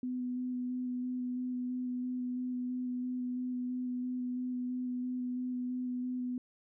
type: tone with vibrato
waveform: sine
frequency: 250.1 Hz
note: B3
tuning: 22 cents sharp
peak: -33 dBFS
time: 0.03-6.38 s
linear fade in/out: 2 ms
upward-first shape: square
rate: 3 Hz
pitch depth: 10 cents each way
effects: none